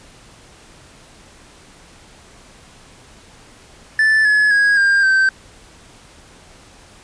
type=tone with pitch steps; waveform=triangle; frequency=1755 / 1702.1 / 1650.8 / 1601 / 1552.7 Hz; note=A6 / G#6 / G#6 / G6 / G6; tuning=-5 / +42 / -11 / +36 / -17 cents; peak=-9 dBFS; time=3.99-5.29 s; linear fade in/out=2 ms; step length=260 ms; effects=pink hiss -45 dBFS RMS until 7.03 s + resampled to 22050 Hz